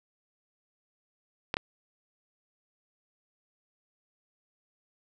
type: clicks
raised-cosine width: 0.3 ms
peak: -12 dBFS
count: 2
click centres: 1.541 / 1.569 s
effects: none